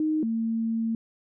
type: tone pair in turn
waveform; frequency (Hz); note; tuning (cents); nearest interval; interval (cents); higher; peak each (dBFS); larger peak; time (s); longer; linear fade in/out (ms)
sine; 310.3 / 226.2; D#4 / A3; -5 / +48; perfect fourth; 547; first; -22 / -24; first; 0-0.23 / 0.23-0.95; second; 2
effects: none